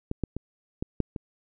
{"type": "clicks", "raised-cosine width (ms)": 3, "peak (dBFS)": [-16, -14, -19, -16, -11, -20], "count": 6, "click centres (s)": [0.114, 0.237, 0.366, 0.825, 1.003, 1.162], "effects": []}